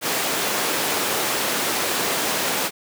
pink high-pass noise, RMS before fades -23 dBFS, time 0.01-2.71 s, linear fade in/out 50 ms, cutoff 320 Hz, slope 12 dB/octave, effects none

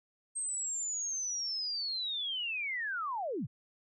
sine linear sweep, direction down, 8440 to 85.5 Hz, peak -33 dBFS, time 0.35-3.47 s, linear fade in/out 20 ms, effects none

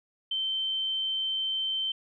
sine tone, 3103 Hz, G7, 18 cents flat, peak -27 dBFS, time 0.31-1.92 s, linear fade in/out 5 ms, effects none

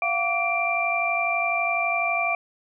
sine tone cluster, 689 / 741 / 1154 / 2364 Hz, F5 / F#5 / D6 / D7, -24 / +2 / -31 / +11 cents, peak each -26 / -31 / -30 / -24 dBFS, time 0.02-2.35 s, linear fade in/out 2 ms, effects none

